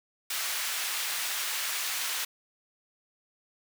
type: high-pass noise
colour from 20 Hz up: pink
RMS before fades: -32 dBFS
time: 0.3-2.25 s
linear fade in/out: 5 ms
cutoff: 1600 Hz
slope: 12 dB/octave
effects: none